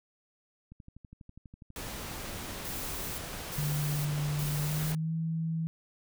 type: click train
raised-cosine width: 5 ms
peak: -36 dBFS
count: 37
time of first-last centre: 0.72-3.671 s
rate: 12.2 Hz
type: noise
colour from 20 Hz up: pink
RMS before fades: -40 dBFS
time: 1.76-4.95 s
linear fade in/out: 2 ms
type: noise bursts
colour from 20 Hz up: blue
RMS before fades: -40 dBFS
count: 3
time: 2.65-4.92 s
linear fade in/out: 0 ms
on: 530 ms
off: 340 ms
type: tone with pitch glide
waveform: sine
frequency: 147.4 to 162.61 Hz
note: D3 to E3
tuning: +7 to -23 cents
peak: -29 dBFS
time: 3.58-5.67 s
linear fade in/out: 0 ms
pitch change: +170 cents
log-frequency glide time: 4.58-5.13 s
effects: none